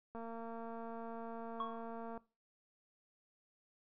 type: click train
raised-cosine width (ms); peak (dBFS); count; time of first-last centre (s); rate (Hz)
1; -34; 465; 0.15-2.176; 229
type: tone with exponential decay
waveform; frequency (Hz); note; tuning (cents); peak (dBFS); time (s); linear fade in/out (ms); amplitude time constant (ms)
triangle; 1108.7; C#6; 0; -33; 1.6-1.9; 2; 64
effects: noise-tail reverb RT60 0.3 s tail -20 dB re dry + resampled to 11025 Hz